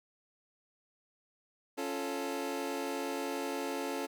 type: chord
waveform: 25% pulse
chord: Db augmented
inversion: none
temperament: equal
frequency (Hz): 277.2 / 349.2 / 440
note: Db4 / F4 / A4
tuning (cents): 0 / 0 / 0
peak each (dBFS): -34 / -37 / -35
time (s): 1.77-4.07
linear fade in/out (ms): 20
effects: none